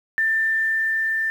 sine tone with level ramp, 1784 Hz, A6, 23 cents sharp, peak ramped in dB -17 to -20 dBFS, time 0.18-1.3 s, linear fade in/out 0 ms, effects 8-bit

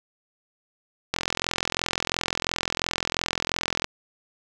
click train, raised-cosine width 0.2 ms, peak -6 dBFS, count 117, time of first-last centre 1.14-3.844 s, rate 42.9 Hz, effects none

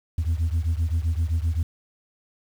sine beating tone pair, 79.2 / 86.9 Hz, D#2 / F2, +31 / -8 cents, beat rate 7.7 Hz, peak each -21 / -23 dBFS, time 0.18-1.63 s, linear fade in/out 5 ms, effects tanh soft clip ceiling -18 dBFS + 8-bit

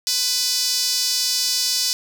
sawtooth tone with high-pass filter, 498.8 Hz, B4, 17 cents sharp, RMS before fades -21 dBFS, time 0.07-1.93 s, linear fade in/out 0 ms, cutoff 4900 Hz, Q 3.2, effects none

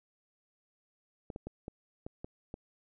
clicks, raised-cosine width 2 ms, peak -27 dBFS, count 7, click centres 1.302 / 1.361 / 1.47 / 1.681 / 2.065 / 2.245 / 2.541 s, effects none

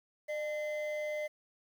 triangle tone pair together, 603.4 / 2059 Hz, D5 / C7, +47 / -28 cents, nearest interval octave + major sixth, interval 2125 cents, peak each -31 / -38 dBFS, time 0.28-1.28 s, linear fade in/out 20 ms, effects tanh soft clip ceiling -30 dBFS + 10-bit

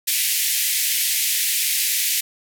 white band-pass noise, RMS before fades -21 dBFS, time 0.07-2.21 s, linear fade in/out 10 ms, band 1900 to 16000 Hz, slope 48 dB/octave, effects none

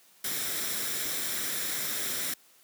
white noise with comb filter, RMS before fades -32 dBFS, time 0.24-2.34 s, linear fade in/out 5 ms, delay 0.54 ms, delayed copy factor +0.5, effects white hiss -60 dBFS RMS until 2.63 s + high-pass 150 Hz 12 dB/octave

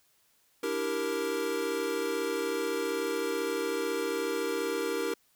square chord, E half-diminished seventh, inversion third, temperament equal, 293.7 / 329.6 / 392 / 466.2 Hz, D4 / E4 / G4 / Bb4, 0 / 0 / 0 / 0 cents, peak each -39 / -38 / -35 / -33 dBFS, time 0.63-5.14 s, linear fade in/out 5 ms, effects white hiss -68 dBFS RMS until 5.35 s

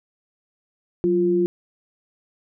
sine tone pair together, 184.98 / 349.2 Hz, F#3 / F4, 0 / 0 cents, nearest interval major seventh, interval 1100 cents, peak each -24 / -17 dBFS, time 1.04-1.46 s, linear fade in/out 0 ms, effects none

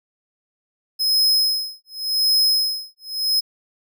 45% pulse tone with tremolo, 5120 Hz, D#8, 49 cents sharp, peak -14 dBFS, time 0.99-3.41 s, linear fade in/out 20 ms, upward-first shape sine, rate 0.89 Hz, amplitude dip 100%, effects none

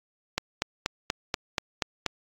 click train, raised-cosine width 0.2 ms, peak -8 dBFS, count 8, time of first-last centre 0.38-2.063 s, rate 4.16 Hz, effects AAC 48 kbps

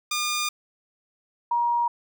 10% pulse / sine tone pair in turn, 1210 / 949.1 Hz, D#6 / A#5, -49 / +31 cents, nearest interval major third, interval 420 cents, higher first, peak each -16 / -20 dBFS, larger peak first, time 0.11-0.49 / 1.51-1.88 s, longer first, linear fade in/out 5 ms, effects none

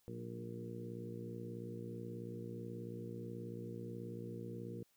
harmonic tone with a mistuned harmonic, 58.4 Hz, A#1, 4 cents sharp, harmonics 2 / 3 / 4 / 5 / 6 / 7 / 8, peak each -48 / -50 / -51 / -57 / -51 / -57 / -51 dBFS, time 0.08-4.83 s, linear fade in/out 0 ms, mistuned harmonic 3, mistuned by +45 cents, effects white hiss -75 dBFS RMS until 4.96 s

